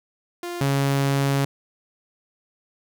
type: tone pair in turn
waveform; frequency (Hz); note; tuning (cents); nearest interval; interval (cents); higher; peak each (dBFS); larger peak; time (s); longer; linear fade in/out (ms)
sawtooth; 349.2 / 138.58; F4 / C#3; 0 / 0; octave + major third; 1600; first; -25 / -15; second; 0.43-0.61 / 0.61-1.45; second; 2
effects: none